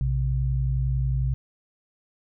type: tone pair together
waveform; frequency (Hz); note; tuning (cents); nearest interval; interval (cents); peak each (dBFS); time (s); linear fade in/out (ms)
sine; 60.01 / 131.1; B1 / C3; -49 / +4; octave + major second; 1353; -24; 0.01-1.34; 0
effects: none